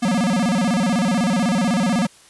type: tone with vibrato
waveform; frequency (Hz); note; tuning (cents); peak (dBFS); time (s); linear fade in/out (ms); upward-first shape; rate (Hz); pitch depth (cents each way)
square; 209.5; G#3; +15; -17; 0.02-2.07; 10; square; 16; 230
effects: white hiss -49 dBFS RMS until 2.29 s + resampled to 24000 Hz